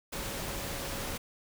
sine tone in noise, 554.4 Hz, C#5, in tune, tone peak -46 dBFS, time 0.12-1.18 s, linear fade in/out 10 ms, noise pink, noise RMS -37 dBFS, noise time 0.12-1.18 s, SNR -12 dB, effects none

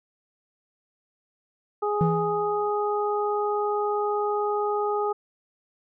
harmonic tone, 415.3 Hz, G#4, in tune, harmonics 1 / 2 / 3, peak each -25 / -28 / -30 dBFS, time 1.82-5.13 s, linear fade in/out 10 ms
triangle tone with exponential decay, 164.81 Hz, E3, in tune, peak -16 dBFS, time 2.01-2.7 s, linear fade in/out 0 ms, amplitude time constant 150 ms
effects none

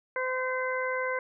harmonic tone, 513 Hz, C5, 34 cents flat, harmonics 1 / 2 / 3 / 4, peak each -31 / -34 / -34 / -35 dBFS, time 0.16-1.19 s, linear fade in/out 2 ms, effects none

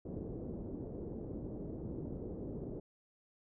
white low-pass noise, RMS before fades -43 dBFS, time 0.05-2.8 s, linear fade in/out 5 ms, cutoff 420 Hz, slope 24 dB/octave, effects none

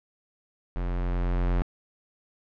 square tone with level ramp, 44.29 Hz, F1, 25 cents sharp, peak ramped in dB -28 to -22 dBFS, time 0.76-1.62 s, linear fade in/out 0 ms, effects low-pass 2000 Hz 12 dB/octave

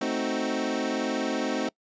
25% pulse chord, A diminished seventh, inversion none, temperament equal, 220 / 261.6 / 311.1 / 370 Hz, A3 / C4 / Eb4 / Gb4, 0 / 0 / 0 / 0 cents, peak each -29 / -26 / -28 / -31 dBFS, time 0.01-1.69 s, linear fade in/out 5 ms, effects noise-tail reverb RT60 0.1 s tail -25 dB re dry + resampled to 16000 Hz

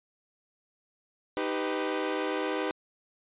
sawtooth chord, Eb augmented, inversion none, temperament equal with one note detuned, 311.1 / 392 / 499.3 Hz, Eb4 / G4 / B4, 0 / 0 / +19 cents, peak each -29 dBFS, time 1.37-2.71 s, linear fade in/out 0 ms, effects resampled to 8000 Hz

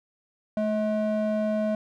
triangle ring-modulated tone, 427 Hz, G#4, 48 cents sharp, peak -18 dBFS, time 0.57-1.75 s, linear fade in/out 2 ms, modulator 211 Hz, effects none

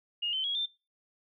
sine tone with pitch steps, 2852 / 3074 / 3314 / 3573 Hz, F7 / G7 / G#7 / A7, +36 / -35 / -4 / +26 cents, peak -29 dBFS, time 0.22-0.66 s, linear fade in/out 10 ms, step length 110 ms, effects noise-tail reverb RT60 0.3 s tail -21 dB re dry

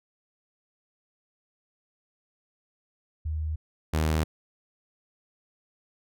sine / sawtooth tone pair in turn, 77.78 / 78.22 Hz, D#2 / D#2, 0 / +10 cents, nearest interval unison, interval 10 cents, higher second, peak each -27 / -19 dBFS, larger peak second, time 3.25-3.56 / 3.93-4.24 s, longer neither, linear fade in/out 10 ms, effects none

